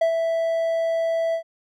triangle tone with ADSR envelope, 659.3 Hz, E5, in tune, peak -13 dBFS, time 0.01-1.43 s, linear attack 7 ms, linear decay 91 ms, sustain -5 dB, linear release 91 ms, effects none

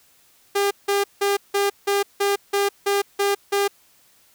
sawtooth tone bursts, 401.6 Hz, G4, 42 cents sharp, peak -14 dBFS, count 10, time 0.55-3.68 s, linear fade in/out 10 ms, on 160 ms, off 170 ms, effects white hiss -57 dBFS RMS until 4.34 s

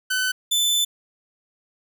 sawtooth tone pair in turn, 1512 / 3518 Hz, F#6 / A7, +37 / -1 cents, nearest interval octave + minor third, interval 1462 cents, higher second, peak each -17 / -15 dBFS, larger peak second, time 0.1-0.32 / 0.51-0.85 s, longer second, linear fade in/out 10 ms, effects none

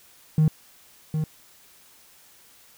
triangle tone with echo, 155.56 Hz, D#3, in tune, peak -12 dBFS, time 0.38-0.48 s, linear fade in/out 2 ms, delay 760 ms, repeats 1, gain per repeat -8 dB, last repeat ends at 1.24 s, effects tanh soft clip ceiling -11 dBFS + white hiss -54 dBFS RMS until 2.77 s

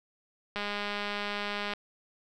click train, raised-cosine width 0.3 ms, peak -18 dBFS, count 242, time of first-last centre 0.56-1.736 s, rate 205 Hz, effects none

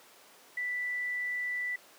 sine tone, 1975.5 Hz, B6, in tune, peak -31 dBFS, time 0.57-1.76 s, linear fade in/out 5 ms, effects pink hiss -56 dBFS RMS until 1.98 s + high-pass 400 Hz 12 dB/octave

